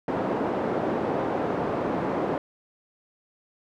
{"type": "band-pass noise", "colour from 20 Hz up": "pink", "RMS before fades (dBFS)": -27, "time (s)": [0.08, 2.38], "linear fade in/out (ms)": 2, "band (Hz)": [260, 790], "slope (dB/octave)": 12, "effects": []}